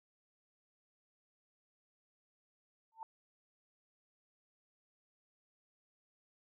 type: tone with exponential growth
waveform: sine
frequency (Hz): 893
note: A5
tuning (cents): +25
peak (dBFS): -38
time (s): 2.92-3.03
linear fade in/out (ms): 1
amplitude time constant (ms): 22
effects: none